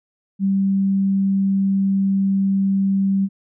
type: tone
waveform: sine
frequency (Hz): 194.9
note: G3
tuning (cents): -10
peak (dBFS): -15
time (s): 0.39-3.29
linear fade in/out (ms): 50
effects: none